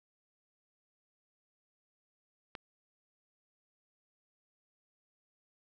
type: click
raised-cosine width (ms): 0.3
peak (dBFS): -25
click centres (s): 2.552
effects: none